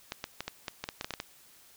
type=clicks; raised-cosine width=0.2 ms; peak=-17 dBFS; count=12; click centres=0.121 / 0.241 / 0.406 / 0.48 / 0.682 / 0.84 / 0.889 / 1.011 / 1.045 / 1.107 / 1.138 / 1.201 s; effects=white hiss -58 dBFS RMS until 1.76 s